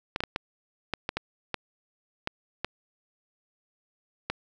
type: clicks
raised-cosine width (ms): 0.3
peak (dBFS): -12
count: 11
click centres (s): 0.161 / 0.205 / 0.237 / 0.361 / 0.937 / 1.091 / 1.17 / 1.543 / 2.274 / 2.646 / 4.3
effects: none